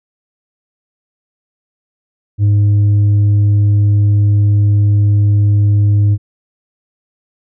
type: tone with tanh clipping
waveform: sine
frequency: 102.8 Hz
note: G#2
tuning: 17 cents flat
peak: -8 dBFS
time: 2.38-6.18 s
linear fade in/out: 50 ms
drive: 3 dB
effects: none